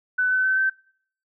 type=tone with pitch steps; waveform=sine; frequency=1500 / 1515.7 / 1531.5 / 1547.5 Hz; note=F#6 / F#6 / G6 / G6; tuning=+23 / +41 / -41 / -23 cents; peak=-18 dBFS; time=0.18-0.7 s; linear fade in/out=10 ms; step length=130 ms; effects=noise-tail reverb RT60 0.6 s tail -25 dB re dry